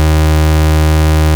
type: tone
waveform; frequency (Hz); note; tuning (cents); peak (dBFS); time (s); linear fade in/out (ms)
35% pulse; 77.78; D#2; 0; -5; 0-1.35; 0
effects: none